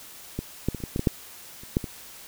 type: clicks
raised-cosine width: 3 ms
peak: -15 / -10 / -19 / -29 / -17 / -14 / -12 / -6 / -30 / -8 / -19 dBFS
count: 11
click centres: 0.39 / 0.686 / 0.747 / 0.803 / 0.838 / 0.961 / 0.994 / 1.072 / 1.635 / 1.769 / 1.842 s
effects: white hiss -45 dBFS RMS until 2.27 s